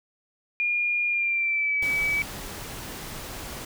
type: tone with pitch glide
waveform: sine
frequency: 2420 to 2288 Hz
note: D#7 to D7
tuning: -49 to -46 cents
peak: -22 dBFS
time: 0.6-2.22 s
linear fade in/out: 0 ms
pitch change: -97 cents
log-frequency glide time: 1.08-1.78 s
type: noise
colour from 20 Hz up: pink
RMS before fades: -37 dBFS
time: 1.82-3.65 s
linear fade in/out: 5 ms
effects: none